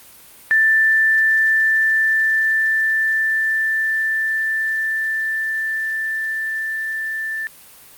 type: tone with level ramp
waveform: sine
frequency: 1770 Hz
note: A6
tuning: 10 cents sharp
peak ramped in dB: -11 to -22 dBFS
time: 0.51-7.47 s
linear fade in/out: 0 ms
effects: white hiss -44 dBFS RMS until 7.97 s + Opus 32 kbps